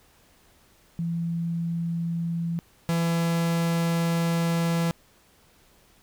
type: tone pair in turn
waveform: sine / 45% pulse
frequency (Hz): 168.3 / 167.59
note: E3 / E3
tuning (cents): +36 / +29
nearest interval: unison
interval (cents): 7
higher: first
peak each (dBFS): -25 / -22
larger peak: second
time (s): 0.99-2.59 / 2.89-4.91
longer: second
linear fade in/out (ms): 0
effects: pink hiss -59 dBFS RMS until 6.02 s